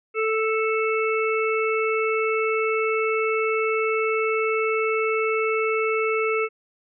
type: harmonic tone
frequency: 440 Hz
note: A4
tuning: in tune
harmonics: 1 / 3 / 5 / 6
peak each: -22 / -27 / -29 / -30 dBFS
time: 0.14-6.49 s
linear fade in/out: 50 ms
effects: none